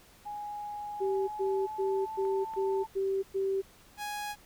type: tone with pitch glide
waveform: sine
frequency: 830 to 884.4 Hz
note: G#5 to A5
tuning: -1 to +9 cents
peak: -36 dBFS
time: 0.25-2.87 s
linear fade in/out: 20 ms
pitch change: +110 cents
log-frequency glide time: 0.94-2.31 s
type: tone bursts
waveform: sine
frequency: 388 Hz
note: G4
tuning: 18 cents flat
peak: -27 dBFS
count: 7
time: 1-3.62 s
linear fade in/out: 20 ms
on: 280 ms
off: 110 ms
type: clicks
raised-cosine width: 0.5 ms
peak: -37 / -34 dBFS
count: 2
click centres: 2.252 / 2.537 s
type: tone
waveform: sawtooth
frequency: 830.6 Hz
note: G#5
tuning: in tune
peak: -31 dBFS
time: 3.97-4.36 s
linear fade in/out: 50 ms
effects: pink hiss -58 dBFS RMS until 4.45 s